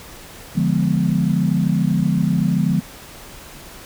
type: chord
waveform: sine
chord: D diminished seventh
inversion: none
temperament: equal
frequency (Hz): 146.83 / 174.61 / 207.7 / 246.9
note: D3 / F3 / Ab3 / Cb4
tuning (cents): 0 / 0 / 0 / 0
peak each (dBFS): -21 / -18 / -21 / -24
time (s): 0.55-2.81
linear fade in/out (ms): 20
effects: pink hiss -39 dBFS RMS until 3.85 s